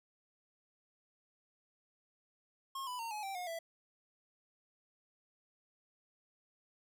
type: tone with pitch steps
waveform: square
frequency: 1078 / 994.3 / 917 / 845.8 / 780.1 / 719.5 / 663.6 Hz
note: C#6 / B5 / A#5 / G#5 / G5 / F#5 / E5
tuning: -49 / +11 / -29 / +31 / -9 / -49 / +11 cents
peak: -40 dBFS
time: 2.75-3.59 s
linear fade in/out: 5 ms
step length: 120 ms
effects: none